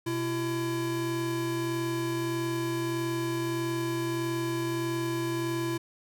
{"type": "tone pair together", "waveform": "square", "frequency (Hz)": [126, 336.4], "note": ["B2", "E4"], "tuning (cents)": [35, 35], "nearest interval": "octave + perfect fourth", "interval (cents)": 1700, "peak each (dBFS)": [-35, -30], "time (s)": [0.06, 5.78], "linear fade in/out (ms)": 10, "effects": []}